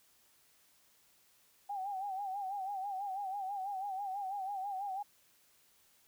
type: tone with vibrato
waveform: sine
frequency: 784 Hz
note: G5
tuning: in tune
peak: -36 dBFS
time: 1.69-5.03 s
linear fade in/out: 10 ms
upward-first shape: sine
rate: 6.1 Hz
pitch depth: 85 cents each way
effects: white hiss -68 dBFS RMS until 6.07 s